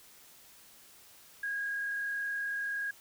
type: tone with frequency modulation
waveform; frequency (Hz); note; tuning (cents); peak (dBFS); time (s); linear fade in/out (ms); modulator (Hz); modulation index
sine; 1637; G#6; -25; -32; 1.43-2.91; 5; 38.9; 0.6
effects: white hiss -57 dBFS RMS until 3 s